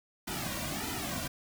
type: noise with flanger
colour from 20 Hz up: pink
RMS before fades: -36 dBFS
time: 0.27-1.28 s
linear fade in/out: 10 ms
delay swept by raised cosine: 1.8 to 2.38 ms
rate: 1.6 Hz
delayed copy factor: -0.95
effects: none